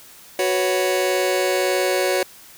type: chord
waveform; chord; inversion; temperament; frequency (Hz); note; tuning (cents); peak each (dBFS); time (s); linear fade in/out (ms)
sawtooth; F# suspended fourth; none; just; 370 / 493.3 / 555; F#4 / B4 / C#5; 0 / -2 / +2; -17 / -22 / -17; 0.39-2.23; 2
effects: white hiss -45 dBFS RMS until 2.57 s